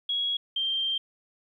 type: tone pair in turn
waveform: sine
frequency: 3322 / 3164 Hz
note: G#7 / G7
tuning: 0 / +15 cents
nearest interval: minor second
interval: 85 cents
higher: first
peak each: -25 dBFS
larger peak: neither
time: 0.09-0.37 / 0.56-0.98 s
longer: second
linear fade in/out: 5 ms
effects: 11-bit